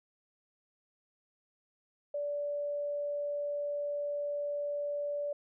sine tone, 580 Hz, D5, 22 cents flat, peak -32 dBFS, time 2.14-5.33 s, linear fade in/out 5 ms, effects none

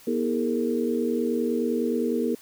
sine tone cluster, 241.6 / 321.2 / 407.6 / 457.3 Hz, B3 / E4 / G#4 / A#4, -38 / -45 / -32 / -33 cents, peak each -26 / -30 / -29 / -28 dBFS, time 0.07-2.35 s, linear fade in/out 5 ms, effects white hiss -51 dBFS RMS until 2.41 s

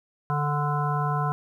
harmonic tone, 146.83 Hz, D3, in tune, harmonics 1 / 3 / 5 / 7 / 9 / 10, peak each -25 / -36 / -31 / -29 / -33 / -40 dBFS, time 0.3-1.32 s, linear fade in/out 0 ms, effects 10-bit

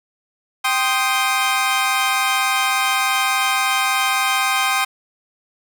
20% pulse chord, C minor, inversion second, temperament equal, 784 / 1046.5 / 1244.5 Hz, G5 / C6 / Eb6, 0 / 0 / 0 cents, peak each -16 dBFS, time 0.64-4.85 s, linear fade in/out 10 ms, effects none

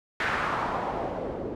white noise with low-pass filter sweep, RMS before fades -30 dBFS, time 0.2-1.55 s, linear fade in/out 2 ms, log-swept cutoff 1800 to 390 Hz, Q 2, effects none

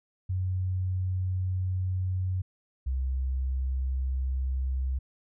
sine tone pair in turn, 92.5 / 65.28 Hz, F#2 / C2, 0 / -3 cents, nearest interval tritone, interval 603 cents, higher first, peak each -26 dBFS, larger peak neither, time 0.29-2.42 / 2.86-4.99 s, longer neither, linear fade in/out 10 ms, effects none

